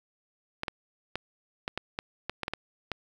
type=clicks; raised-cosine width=0.3 ms; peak=-15 dBFS; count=11; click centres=0.634 / 0.682 / 1.156 / 1.679 / 1.776 / 1.989 / 2.296 / 2.433 / 2.481 / 2.536 / 2.917 s; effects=8-bit